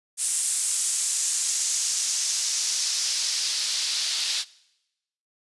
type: noise with band-pass filter sweep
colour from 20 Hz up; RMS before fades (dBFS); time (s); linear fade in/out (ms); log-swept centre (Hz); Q
white; -26; 0.17-4.45; 50; 8700 to 4100; 2.1
effects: noise-tail reverb RT60 0.9 s tail -21 dB re dry + resampled to 24000 Hz